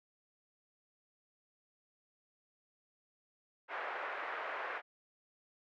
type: band-pass noise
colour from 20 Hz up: white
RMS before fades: -41 dBFS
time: 3.68-4.82 s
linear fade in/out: 50 ms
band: 470 to 1900 Hz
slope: 24 dB/octave
effects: none